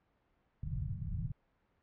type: low-pass noise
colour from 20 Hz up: white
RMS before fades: -38 dBFS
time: 0.63-1.32 s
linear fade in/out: 5 ms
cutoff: 160 Hz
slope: 48 dB/octave
effects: pink hiss -75 dBFS RMS until 1.82 s + low-pass 2000 Hz 12 dB/octave